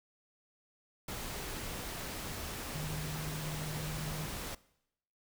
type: tone in noise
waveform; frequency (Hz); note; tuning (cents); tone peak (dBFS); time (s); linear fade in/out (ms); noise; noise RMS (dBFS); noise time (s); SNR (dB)
sine; 153.8; D#3; -20; -38; 2.75-4.26; 5; pink; -41; 1.08-4.55; 0
effects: noise-tail reverb RT60 0.8 s tail -21 dB re dry